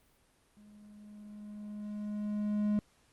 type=tone with level ramp; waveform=triangle; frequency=208.8 Hz; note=G#3; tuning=10 cents sharp; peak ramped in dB=-53 to -24 dBFS; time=0.57-2.79 s; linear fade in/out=0 ms; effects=pink hiss -68 dBFS RMS until 3.12 s + Opus 32 kbps